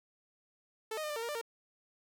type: tone with pitch steps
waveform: sawtooth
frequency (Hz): 439.9 / 621 / 606 / 593 / 455.1 / 469 / 593 / 460.8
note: A4 / D#5 / D#5 / D5 / A#4 / A#4 / D5 / A#4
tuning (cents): 0 / -3 / -46 / +17 / -42 / +11 / +17 / -20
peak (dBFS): -32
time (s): 0.91-1.414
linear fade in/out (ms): 5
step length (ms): 63
effects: none